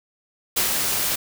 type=noise with ADSR envelope; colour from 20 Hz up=white; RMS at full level=-20 dBFS; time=0.56-1.16 s; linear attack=12 ms; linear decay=120 ms; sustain=-3 dB; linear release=9 ms; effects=none